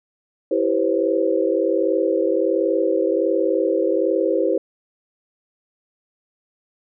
sine chord, C major seventh, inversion first, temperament equal with one note detuned, 329.6 / 392 / 493.9 / 535.2 Hz, E4 / G4 / B4 / C5, 0 / 0 / 0 / +39 cents, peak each -22 dBFS, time 0.51-4.58 s, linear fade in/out 5 ms, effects none

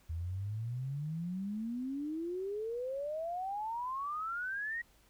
sine exponential sweep, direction up, 79.1 to 1915 Hz, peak -35 dBFS, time 0.09-4.82 s, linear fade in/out 10 ms, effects added 50 Hz sine -68 dBFS peak until 5.09 s + pink hiss -67 dBFS RMS until 5.09 s

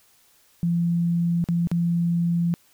sine tone with dropouts, 170.8 Hz, F3, 38 cents flat, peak -19 dBFS, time 0.63-2.54 s, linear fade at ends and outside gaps 0 ms, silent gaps 1.441-1.487 / 1.672-1.715 s, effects white hiss -59 dBFS RMS until 2.73 s

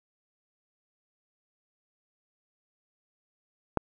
click, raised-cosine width 1 ms, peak -10 dBFS, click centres 3.773 s, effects none

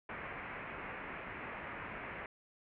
white low-pass noise, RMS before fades -45 dBFS, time 0.09-2.26 s, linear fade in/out 2 ms, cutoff 2400 Hz, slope 48 dB/octave, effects none

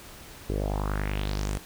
sawtooth tone with low-pass filter sweep, 50.4 Hz, G1, 49 cents sharp, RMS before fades -29 dBFS, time 0.49-1.58 s, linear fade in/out 10 ms, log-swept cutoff 390 to 9700 Hz, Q 3.4, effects pink hiss -46 dBFS RMS until 1.65 s

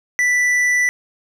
sine tone with tanh clipping, 1975 Hz, B6, in tune, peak -15 dBFS, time 0.19-0.89 s, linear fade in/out 0 ms, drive 9 dB, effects none

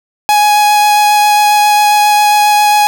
45% pulse tone with vibrato, 835 Hz, G#5, 9 cents sharp, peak -6 dBFS, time 0.29-2.87 s, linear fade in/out 0 ms, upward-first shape sine, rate 7.4 Hz, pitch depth 9 cents each way, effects none

